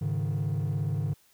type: chord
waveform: triangle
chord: Ab suspended fourth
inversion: none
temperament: just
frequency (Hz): 103.83 / 138.43 / 155.74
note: Ab2 / Db3 / Eb3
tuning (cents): 0 / -2 / +2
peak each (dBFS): -28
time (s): 0.01-1.14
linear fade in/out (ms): 10
effects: tanh soft clip ceiling -20 dBFS + white hiss -63 dBFS RMS until 1.33 s